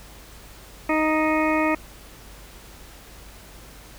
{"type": "harmonic tone", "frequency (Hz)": 311.5, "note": "D#4", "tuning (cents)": 2, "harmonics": [1, 2, 3, 4, 6, 7, 8], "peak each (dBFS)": [-22, -25, -27, -28, -30, -30, -31], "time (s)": [0.89, 1.75], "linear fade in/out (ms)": 5, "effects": ["added 50 Hz sine -46 dBFS peak until 3.98 s", "pink hiss -46 dBFS RMS until 3.98 s"]}